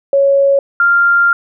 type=tone pair in turn; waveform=sine; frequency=554.4 / 1393.6 Hz; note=C#5 / F6; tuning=0 / -4 cents; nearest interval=octave + major third; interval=1596 cents; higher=second; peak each=-7 dBFS; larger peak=neither; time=0.13-0.59 / 0.8-1.33 s; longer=second; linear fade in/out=2 ms; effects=none